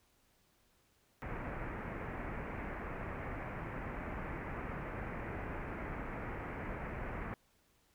pink low-pass noise, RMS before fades -42 dBFS, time 1.22-7.34 s, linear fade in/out 0 ms, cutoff 2300 Hz, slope 48 dB/octave, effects pink hiss -72 dBFS RMS until 7.94 s

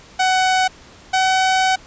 sawtooth tone pair in turn, 748 / 754.5 Hz, F#5 / F#5, +19 / +34 cents, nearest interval unison, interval 15 cents, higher second, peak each -10 dBFS, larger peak neither, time 0.19-0.68 / 1.13-1.76 s, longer second, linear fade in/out 10 ms, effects pink hiss -44 dBFS RMS until 1.86 s + resampled to 16000 Hz

